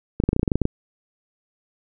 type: clicks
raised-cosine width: 3 ms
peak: -6 dBFS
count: 12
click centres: 0.201 / 0.238 / 0.29 / 0.331 / 0.364 / 0.395 / 0.431 / 0.478 / 0.518 / 0.556 / 0.617 / 0.654 s
effects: none